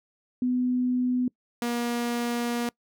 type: tone pair in turn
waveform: sine / sawtooth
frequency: 250 / 238.4 Hz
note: B3 / A#3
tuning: +21 / +39 cents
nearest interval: minor second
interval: 82 cents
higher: first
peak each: -22 dBFS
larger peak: neither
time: 0.42-1.28 / 1.62-2.69 s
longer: second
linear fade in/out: 2 ms
effects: noise-tail reverb RT60 0.1 s tail -24 dB re dry